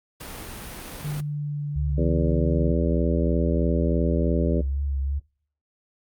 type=noise; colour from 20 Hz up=pink; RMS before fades=-37 dBFS; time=0.2-1.21 s; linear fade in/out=10 ms
type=tone with pitch glide; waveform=sine; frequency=147.8 to 144.17 Hz; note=D3 to D3; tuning=+11 to -32 cents; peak=-26 dBFS; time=1.04-2.72 s; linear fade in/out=10 ms; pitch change=-43 cents; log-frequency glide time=1.17-2.05 s
type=tone with vibrato; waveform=sine; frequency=69.3 Hz; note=C#2; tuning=in tune; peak=-23 dBFS; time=1.75-5.2 s; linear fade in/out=20 ms; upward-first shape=triangle; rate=3 Hz; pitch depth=48 cents each way
type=harmonic tone; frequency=83.1 Hz; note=E2; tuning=15 cents sharp; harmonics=2 / 3 / 4 / 5 / 6 / 7; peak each=-26 / -28 / -29 / -30 / -31 / -31 dBFS; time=1.97-4.62 s; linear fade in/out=20 ms
effects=noise-tail reverb RT60 0.6 s tail -26 dB re dry + Opus 48 kbps